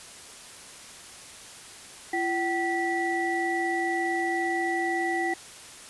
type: tone cluster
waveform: sine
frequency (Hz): 340.4 / 764 / 1958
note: F4 / G5 / B6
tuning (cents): -44 / -45 / -15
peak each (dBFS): -29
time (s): 2.13-5.34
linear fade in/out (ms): 5
effects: white hiss -45 dBFS RMS until 5.89 s + resampled to 24000 Hz